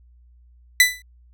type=tone with exponential decay; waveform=sawtooth; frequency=1991 Hz; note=B6; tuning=14 cents sharp; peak=-4 dBFS; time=0.8-1.02 s; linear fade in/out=2 ms; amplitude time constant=46 ms; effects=added 60 Hz sine -49 dBFS peak until 1.33 s